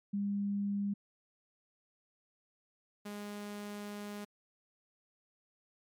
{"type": "tone pair in turn", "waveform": ["sine", "sawtooth"], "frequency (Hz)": [201.5, 206.1], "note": ["G3", "G#3"], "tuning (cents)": [48, -13], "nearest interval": "unison", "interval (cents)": 39, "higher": "second", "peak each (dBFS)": [-31, -37], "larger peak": "first", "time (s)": [[0.13, 0.94], [3.05, 4.25]], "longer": "second", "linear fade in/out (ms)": 10, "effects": ["MP3 96 kbps"]}